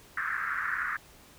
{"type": "band-pass noise", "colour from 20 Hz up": "pink", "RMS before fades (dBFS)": -32, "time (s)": [0.17, 0.97], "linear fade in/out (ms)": 5, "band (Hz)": [1300, 1800], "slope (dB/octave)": 48, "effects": ["pink hiss -55 dBFS RMS until 1.38 s"]}